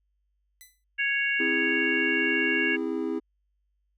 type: tone with exponential decay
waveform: 5% pulse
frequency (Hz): 2003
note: B6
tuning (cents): +24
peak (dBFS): -35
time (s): 0.61-0.84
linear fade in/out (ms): 0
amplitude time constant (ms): 48
type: harmonic tone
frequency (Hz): 554.4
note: C#5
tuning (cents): 0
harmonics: 3 / 4 / 5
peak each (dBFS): -27 / -28 / -29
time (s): 0.98-2.77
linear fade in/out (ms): 20
type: chord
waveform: triangle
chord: C augmented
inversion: none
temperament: just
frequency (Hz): 261.6 / 327 / 408.8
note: C4 / E4 / G#4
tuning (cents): 0 / -14 / -27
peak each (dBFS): -30 / -28 / -30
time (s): 1.39-3.2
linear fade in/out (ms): 20
effects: added 50 Hz sine -70 dBFS peak until 3.97 s